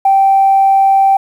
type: tone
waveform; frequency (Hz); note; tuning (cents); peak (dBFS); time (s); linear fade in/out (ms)
sine; 780; G5; -9; -5; 0.05-1.17; 5
effects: tanh soft clip ceiling -1 dBFS + 7-bit